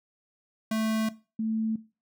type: tone pair in turn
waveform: square / sine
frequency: 220 / 221.1 Hz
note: A3 / A3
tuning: 0 / +9 cents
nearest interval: unison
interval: 9 cents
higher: second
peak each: -26 dBFS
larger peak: neither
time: 0.71-1.09 / 1.39-1.76 s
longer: first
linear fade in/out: 5 ms
effects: noise-tail reverb RT60 0.3 s tail -17 dB re dry